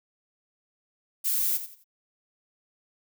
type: noise with echo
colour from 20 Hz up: violet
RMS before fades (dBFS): -26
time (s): 1.24-1.58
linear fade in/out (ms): 20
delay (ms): 88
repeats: 3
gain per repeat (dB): -11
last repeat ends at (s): 1.844
effects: none